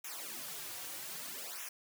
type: noise with flanger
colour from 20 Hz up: white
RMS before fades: -44 dBFS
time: 0.04-1.69 s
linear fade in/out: 5 ms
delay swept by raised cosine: 0.22 to 4.82 ms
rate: 0.63 Hz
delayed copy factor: -0.9
effects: high-pass 150 Hz 12 dB/octave